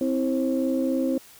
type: tone cluster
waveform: sine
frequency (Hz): 261.1 / 324.9 / 534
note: C4 / E4 / C5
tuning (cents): -3 / -25 / +35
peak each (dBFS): -23 / -27 / -27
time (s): 0.01-1.18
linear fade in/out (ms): 2
effects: tanh soft clip ceiling -13 dBFS + white hiss -50 dBFS RMS until 1.39 s